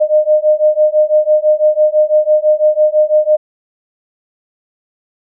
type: beating tone pair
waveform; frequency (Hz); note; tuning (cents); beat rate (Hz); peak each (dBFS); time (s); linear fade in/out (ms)
sine; 608 / 614; D#5 / D#5; -40 / -23; 6; -11; 0-3.37; 20
effects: none